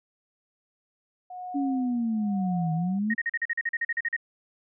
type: tone with tremolo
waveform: sine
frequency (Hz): 728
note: F#5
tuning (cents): -28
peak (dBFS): -33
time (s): 1.3-2.99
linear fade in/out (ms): 5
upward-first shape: sine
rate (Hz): 0.97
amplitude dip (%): 90
type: linear two-way sweep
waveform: sine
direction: down then up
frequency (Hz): 284.6 to 157.4 to 227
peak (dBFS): -24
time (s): 1.54-3.15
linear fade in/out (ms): 20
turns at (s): 2.73
type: tone bursts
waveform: sine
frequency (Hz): 1864.7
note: A#6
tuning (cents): 0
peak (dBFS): -24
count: 14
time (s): 3.1-4.165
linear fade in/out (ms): 5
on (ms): 38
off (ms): 41
effects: none